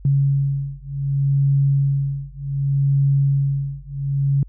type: beating tone pair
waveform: sine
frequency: 138.59 / 139.25 Hz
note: C#3 / C#3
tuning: 0 / +8 cents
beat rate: 0.66 Hz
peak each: -19 dBFS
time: 0.05-4.43 s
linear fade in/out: 2 ms
effects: added 48 Hz sine -38 dBFS peak until 4.48 s